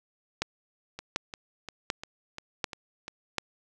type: two click trains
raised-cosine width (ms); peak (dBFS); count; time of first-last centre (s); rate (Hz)
0.2; -10 / -21; 5 / 7; 0.42-3.383 / 0.99-3.081; 1.35 / 2.87
effects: none